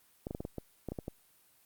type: clicks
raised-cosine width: 2 ms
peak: -24 dBFS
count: 10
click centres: 0.269 / 0.309 / 0.349 / 0.405 / 0.451 / 0.583 / 0.887 / 0.92 / 0.988 / 1.081 s
effects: white hiss -66 dBFS RMS until 1.65 s + Opus 32 kbps